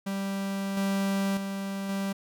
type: tone with level steps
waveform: 45% pulse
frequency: 196 Hz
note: G3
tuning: in tune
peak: -29 / -25 / -31 / -28 dBFS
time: 0.06-2.13 s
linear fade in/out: 10 ms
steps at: 0.77 / 1.37 / 1.89 s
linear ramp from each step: 2 ms
effects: none